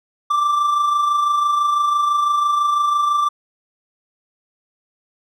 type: tone with amplitude modulation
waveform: triangle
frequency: 1174.7 Hz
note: D6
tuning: in tune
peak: -11 dBFS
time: 0.3-3.29 s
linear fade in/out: 10 ms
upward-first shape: sine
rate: 26 Hz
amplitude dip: 40%
effects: none